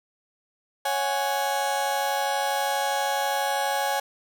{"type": "chord", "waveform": "35% pulse", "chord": "C# suspended fourth", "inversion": "none", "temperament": "just", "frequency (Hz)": [554.4, 739.2, 831.5], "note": ["C#5", "F#5", "G#5"], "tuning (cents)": [0, -2, 2], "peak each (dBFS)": [-28, -29, -24], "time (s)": [0.85, 4], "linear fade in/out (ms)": 5, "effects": []}